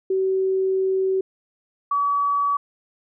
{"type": "tone pair in turn", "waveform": "sine", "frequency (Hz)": [380.4, 1139.9], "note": ["F#4", "C#6"], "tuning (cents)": [48, 48], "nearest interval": "octave + perfect fifth", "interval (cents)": 1900, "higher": "second", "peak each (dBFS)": -18, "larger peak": "neither", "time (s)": [[0.1, 1.21], [1.91, 2.57]], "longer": "first", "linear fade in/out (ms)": 5, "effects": []}